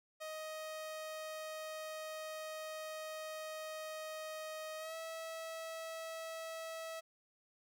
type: tone with pitch glide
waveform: sawtooth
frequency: 626 to 650 Hz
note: D#5 to E5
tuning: +10 to -24 cents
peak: -39 dBFS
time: 0.2-7.01 s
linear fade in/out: 20 ms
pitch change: +66 cents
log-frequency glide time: 4.78-4.95 s
effects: none